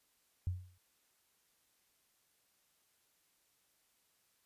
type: tone with exponential decay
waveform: sine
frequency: 90.5 Hz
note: F#2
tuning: 38 cents flat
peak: -30 dBFS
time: 0.47-0.78 s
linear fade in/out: 0 ms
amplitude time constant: 67 ms
effects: white hiss -75 dBFS RMS until 4.45 s + resampled to 32000 Hz